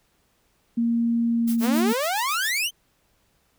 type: tone with pitch glide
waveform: sine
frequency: 233.1 to 230.7 Hz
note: A#3 to A#3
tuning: 0 to -18 cents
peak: -19 dBFS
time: 0.77-1.93 s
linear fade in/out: 10 ms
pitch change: -18 cents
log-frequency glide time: 1.27-1.74 s
type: noise with tremolo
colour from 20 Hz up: blue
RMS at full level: -33 dBFS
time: 1.47-2.59 s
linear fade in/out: 10 ms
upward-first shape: triangle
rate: 7.3 Hz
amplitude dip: 100%
type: exponential sweep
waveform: sawtooth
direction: up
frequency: 207.7 to 3184 Hz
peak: -19 dBFS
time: 1.6-2.71 s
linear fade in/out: 50 ms
effects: pink hiss -66 dBFS RMS until 3.58 s